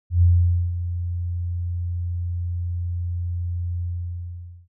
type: tone with ADSR envelope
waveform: sine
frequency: 87.31 Hz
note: F2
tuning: in tune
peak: -11 dBFS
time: 0.1-4.68 s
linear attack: 120 ms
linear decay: 500 ms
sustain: -12 dB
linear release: 860 ms
effects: none